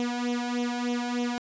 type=tone with flanger; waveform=sawtooth; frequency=242.5 Hz; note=B3; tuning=31 cents flat; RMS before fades=-29 dBFS; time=0-1.38 s; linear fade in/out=0 ms; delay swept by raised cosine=0.31 to 1.31 ms; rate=3.3 Hz; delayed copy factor=+0.8; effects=resampled to 16000 Hz